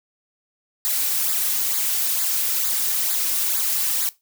blue noise with flanger, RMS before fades -22 dBFS, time 0.85-4.09 s, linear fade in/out 0 ms, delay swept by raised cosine 0.34 to 3.14 ms, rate 2.2 Hz, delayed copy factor -0.7, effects noise-tail reverb RT60 0.2 s tail -18 dB re dry

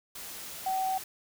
sine tone in noise, 760 Hz, F#5, 46 cents sharp, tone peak -27 dBFS, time 0.66-0.98 s, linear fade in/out 5 ms, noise white, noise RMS -42 dBFS, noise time 0.15-1.04 s, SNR +12 dB, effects none

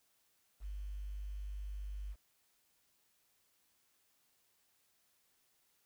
sine tone with quantisation, 49.97 Hz, G1, 34 cents sharp, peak -40 dBFS, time 0.6-2.16 s, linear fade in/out 50 ms, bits 11, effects white hiss -75 dBFS RMS until 5.85 s

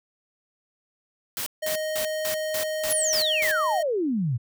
white noise bursts, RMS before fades -30 dBFS, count 8, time 1.37-3.514 s, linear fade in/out 0 ms, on 93 ms, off 200 ms
square tone, 622.3 Hz, D#5, in tune, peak -27 dBFS, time 1.62-3.83 s, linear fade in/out 10 ms
sine exponential sweep, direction down, 11870 to 110 Hz, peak -22 dBFS, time 2.89-4.38 s, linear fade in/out 20 ms
effects none

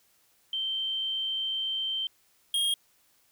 sine / square tone pair in turn, 3123 / 3246 Hz, G7 / G#7, -7 / -40 cents, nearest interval minor second, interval 67 cents, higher second, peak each -28 / -25 dBFS, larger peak second, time 0.53-2.07 / 2.54-2.74 s, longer first, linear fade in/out 2 ms, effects white hiss -66 dBFS RMS until 3.31 s

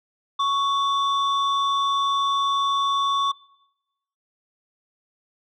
sine tone pair together, 1110 / 3524 Hz, C#6 / A7, +2 / +2 cents, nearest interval octave + minor sixth, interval 2000 cents, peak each -18 / -25 dBFS, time 0.39-3.32 s, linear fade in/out 10 ms, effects noise-tail reverb RT60 0.9 s tail -23 dB re dry + tanh soft clip ceiling -16 dBFS

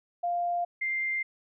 sine tone pair in turn, 698.5 / 2097 Hz, F5 / C7, 0 / +3 cents, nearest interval octave + perfect fifth, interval 1903 cents, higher second, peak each -26 / -27 dBFS, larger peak first, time 0.23-0.65 / 0.81-1.23 s, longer neither, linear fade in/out 10 ms, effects none

